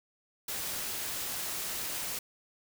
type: noise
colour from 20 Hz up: white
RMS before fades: -36 dBFS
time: 0.48-2.19 s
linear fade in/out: 5 ms
effects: none